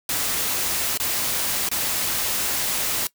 white noise with dropouts, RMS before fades -24 dBFS, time 0.09-3.07 s, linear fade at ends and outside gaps 2 ms, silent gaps 0.975-0.999 / 1.689-1.714 s, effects noise-tail reverb RT60 0.1 s tail -20 dB re dry

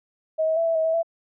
sine tone with pitch steps, 634 / 639 / 664 / 659 / 639 / 648 / 666 Hz, D#5 / D#5 / E5 / E5 / D#5 / E5 / E5, +32 / +46 / +12 / -1 / +46 / -30 / +18 cents, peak -19 dBFS, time 0.38-1.031 s, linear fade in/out 20 ms, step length 93 ms, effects none

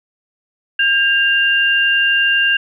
sine tone pair together, 1608 / 2790 Hz, G6 / F7, +44 / -2 cents, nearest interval minor seventh, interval 954 cents, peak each -14 dBFS, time 0.79-2.57 s, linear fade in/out 5 ms, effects none

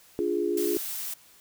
sine chord, D diminished, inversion none, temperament equal, 293.7 / 349.2 / 415.3 Hz, D4 / F4 / Ab4, 0 / 0 / 0 cents, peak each -32 / -27 / -28 dBFS, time 0.19-0.77 s, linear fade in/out 0 ms
blue noise, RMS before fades -34 dBFS, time 0.57-1.14 s, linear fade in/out 5 ms
effects white hiss -56 dBFS RMS until 1.4 s

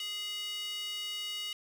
square tone with high-pass filter, 416.1 Hz, G#4, 3 cents sharp, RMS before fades -38 dBFS, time 0-1.53 s, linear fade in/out 2 ms, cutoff 2900 Hz, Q 4.5, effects none

